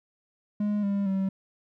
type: tone with pitch steps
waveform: triangle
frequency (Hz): 207.7 / 199.93 / 192.45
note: G#3 / G3 / G3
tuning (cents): 0 / +34 / -32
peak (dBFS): -22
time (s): 0.6-1.29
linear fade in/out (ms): 5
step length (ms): 230
effects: none